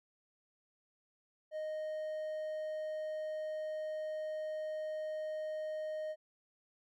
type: tone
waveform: triangle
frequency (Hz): 620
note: D#5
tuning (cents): -6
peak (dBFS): -35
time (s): 1.51-6.16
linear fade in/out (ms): 50
effects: none